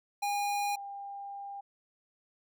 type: tone pair in turn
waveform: square / sine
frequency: 815 / 799.6 Hz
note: G#5 / G5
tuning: -33 / +34 cents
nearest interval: unison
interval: 33 cents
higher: first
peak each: -30 / -39 dBFS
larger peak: first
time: 0.22-0.76 / 0.76-1.61 s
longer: second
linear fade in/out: 10 ms
effects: none